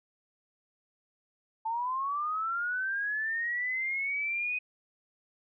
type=linear sweep; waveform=sine; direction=up; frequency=880 to 2508 Hz; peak=-29 dBFS; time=1.65-4.59 s; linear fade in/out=10 ms; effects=none